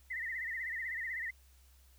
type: tone with vibrato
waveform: sine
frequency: 1928 Hz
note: B6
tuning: 42 cents flat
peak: -36 dBFS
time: 0.1-1.31 s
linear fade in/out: 10 ms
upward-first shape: sine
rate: 16 Hz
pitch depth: 120 cents each way
effects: added 65 Hz sine -60 dBFS peak until 1.98 s + white hiss -68 dBFS RMS until 1.98 s